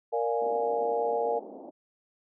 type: chord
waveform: sine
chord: Bb dominant seventh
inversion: none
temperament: equal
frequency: 466.2 / 587.3 / 698.5 / 830.6 Hz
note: Bb4 / D5 / F5 / Ab5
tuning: 0 / 0 / 0 / 0 cents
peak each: -28 / -33 / -32 / -32 dBFS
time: 0.12-1.4 s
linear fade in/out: 20 ms
type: band-pass noise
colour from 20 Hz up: pink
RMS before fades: -44 dBFS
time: 0.4-1.71 s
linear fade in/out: 20 ms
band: 230 to 800 Hz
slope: 48 dB/octave
effects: none